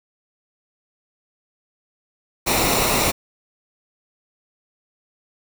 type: noise with comb filter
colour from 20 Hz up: pink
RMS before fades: -19 dBFS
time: 2.46-3.12 s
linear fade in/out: 20 ms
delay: 0.62 ms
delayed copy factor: -0.55
effects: none